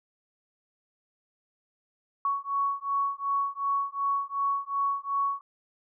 sine beating tone pair, 1114 / 1116.7 Hz, C#6 / C#6, +8 / +12 cents, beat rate 2.7 Hz, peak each -29 dBFS, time 2.25-5.41 s, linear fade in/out 2 ms, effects none

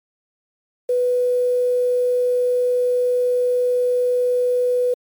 sine tone with quantisation, 495.1 Hz, B4, 4 cents sharp, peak -15 dBFS, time 0.89-4.94 s, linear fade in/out 5 ms, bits 7, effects MP3 96 kbps

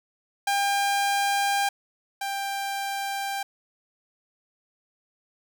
sawtooth tone pair in turn, 800 / 791.3 Hz, G5 / G5, +35 / +16 cents, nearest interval unison, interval 19 cents, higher first, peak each -18 / -24 dBFS, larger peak first, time 0.47-1.69 / 2.21-3.43 s, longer neither, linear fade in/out 5 ms, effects none

